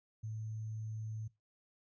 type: tone with sample-and-hold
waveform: sine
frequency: 109.4 Hz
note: A2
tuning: 9 cents flat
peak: -39 dBFS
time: 0.23-1.28 s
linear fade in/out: 10 ms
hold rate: 6300 Hz
effects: noise-tail reverb RT60 0.2 s tail -19 dB re dry + resampled to 16000 Hz